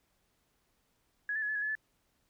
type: tone with pitch steps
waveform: sine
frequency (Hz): 1676 / 1758 / 1687 / 1729 / 1670 / 1716 / 1737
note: G#6 / A6 / G#6 / A6 / G#6 / A6 / A6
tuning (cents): +15 / -2 / +27 / -31 / +9 / -44 / -23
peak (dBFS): -31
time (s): 1.29-1.752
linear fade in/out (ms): 2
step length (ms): 66
effects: pink hiss -75 dBFS RMS until 2.29 s